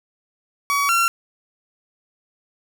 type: tone pair in turn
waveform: 30% pulse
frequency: 1132 / 1366.7 Hz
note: C#6 / F6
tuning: +36 / -38 cents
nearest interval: minor third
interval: 326 cents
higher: second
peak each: -15 / -13 dBFS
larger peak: second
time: 0.7-0.89 / 0.89-1.08 s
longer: neither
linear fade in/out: 0 ms
effects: none